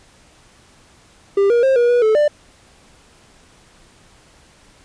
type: tone with pitch steps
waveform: triangle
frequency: 397.3 / 474.6 / 532 / 479 / 485.1 / 435.2 / 593 Hz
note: G4 / A#4 / C5 / A#4 / B4 / A4 / D5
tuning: +23 / +31 / +29 / +47 / -31 / -19 / +17 cents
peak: -9 dBFS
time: 1.37-2.28 s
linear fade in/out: 5 ms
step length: 130 ms
effects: pink hiss -50 dBFS RMS until 4.84 s + resampled to 22050 Hz